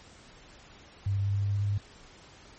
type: tone with pitch steps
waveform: sine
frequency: 99.2 / 100.01 / 100.82 / 101.64 Hz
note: G2 / G2 / G2 / G#2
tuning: +21 / +35 / +49 / -37 cents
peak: -25 dBFS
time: 1.06-1.78 s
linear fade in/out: 5 ms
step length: 180 ms
effects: pink hiss -53 dBFS RMS until 2.58 s + MP3 32 kbps